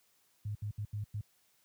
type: tone bursts at uneven times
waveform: sine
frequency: 104.3 Hz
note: G#2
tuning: 8 cents sharp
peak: -34 dBFS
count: 5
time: 0.45-0.55 / 0.62-0.71 / 0.78-0.85 / 0.93-1.04 / 1.14-1.21 s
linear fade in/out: 5 ms
effects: white hiss -71 dBFS RMS until 1.64 s + high-pass 60 Hz 12 dB/octave